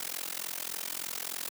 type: noise with amplitude modulation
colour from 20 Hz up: white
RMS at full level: -33 dBFS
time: 0-1.49 s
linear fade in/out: 5 ms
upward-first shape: sine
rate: 43.4 Hz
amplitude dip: 100%
effects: high-pass 200 Hz 12 dB/octave